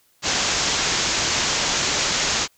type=low-pass noise; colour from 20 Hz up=white; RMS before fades=-22 dBFS; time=0.22-2.48 s; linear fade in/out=50 ms; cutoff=7300 Hz; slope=96 dB/octave; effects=white hiss -61 dBFS RMS until 2.57 s